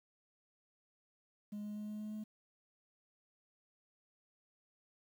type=tone with pitch steps; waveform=sine; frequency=207.7 / 209 / 210.4 / 211.7 / 213 / 214.4 Hz; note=G#3 / G#3 / G#3 / G#3 / G#3 / A3; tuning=0 / +11 / +23 / +33 / +44 / -45 cents; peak=-38 dBFS; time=1.52-2.24 s; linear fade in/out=10 ms; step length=120 ms; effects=tanh soft clip ceiling -40 dBFS + 11-bit